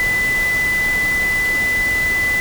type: tone in noise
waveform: sine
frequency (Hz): 2000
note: B6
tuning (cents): +21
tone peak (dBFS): -15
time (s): 0-2.4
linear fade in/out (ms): 0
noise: pink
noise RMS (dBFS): -27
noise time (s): 0-2.4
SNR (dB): +9
effects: none